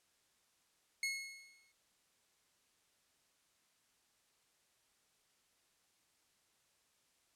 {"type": "tone with exponential decay", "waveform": "sawtooth", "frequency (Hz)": 2174, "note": "C#7", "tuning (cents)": -34, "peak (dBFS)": -30, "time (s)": [1.03, 1.72], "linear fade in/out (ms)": 2, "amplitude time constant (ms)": 150, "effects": ["white hiss -75 dBFS RMS until 7.35 s", "low-pass 10000 Hz 12 dB/octave"]}